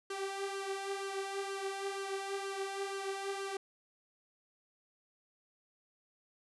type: tone with flanger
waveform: sawtooth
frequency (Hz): 392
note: G4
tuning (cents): 0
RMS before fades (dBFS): -39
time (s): 0.1-3.57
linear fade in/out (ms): 5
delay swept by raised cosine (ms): 0.66 to 3.76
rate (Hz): 2.1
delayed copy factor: +0.6
effects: resampled to 24000 Hz